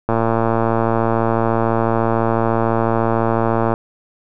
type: click train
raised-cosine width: 1 ms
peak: -3 dBFS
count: 417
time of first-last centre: 0.09-3.739 s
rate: 114 Hz
effects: none